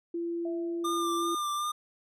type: tone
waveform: sine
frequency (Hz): 340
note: F4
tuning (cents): -46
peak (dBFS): -30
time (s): 0.14-1.35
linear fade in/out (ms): 5
type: tone with exponential decay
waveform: sine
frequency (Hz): 659.3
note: E5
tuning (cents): 0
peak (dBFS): -37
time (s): 0.45-1.33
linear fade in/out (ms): 5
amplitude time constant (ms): 190
type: tone with vibrato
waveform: square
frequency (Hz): 1196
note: D6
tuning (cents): +31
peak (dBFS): -30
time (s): 0.84-1.72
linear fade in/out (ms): 10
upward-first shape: sine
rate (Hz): 2.6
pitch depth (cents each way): 26
effects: resampled to 32000 Hz